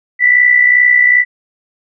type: tone with amplitude modulation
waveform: sine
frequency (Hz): 1975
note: B6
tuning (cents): 0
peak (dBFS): -3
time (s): 0.19-1.25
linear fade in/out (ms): 50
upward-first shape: sine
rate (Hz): 62.5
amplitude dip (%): 60
effects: none